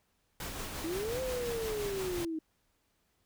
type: noise with tremolo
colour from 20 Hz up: pink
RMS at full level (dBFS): -39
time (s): 0.4-2.25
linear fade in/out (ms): 2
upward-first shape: sine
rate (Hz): 5.7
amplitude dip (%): 30
type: linear two-way sweep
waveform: sine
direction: up then down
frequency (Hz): 311.1 to 523.3 to 311.1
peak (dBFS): -33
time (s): 0.84-2.39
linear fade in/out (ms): 5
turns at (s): 1.21
effects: pink hiss -75 dBFS RMS until 3.25 s